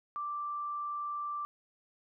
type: tone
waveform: sine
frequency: 1174.7 Hz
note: D6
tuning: in tune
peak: -34 dBFS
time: 0.16-1.45 s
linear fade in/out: 0 ms
effects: none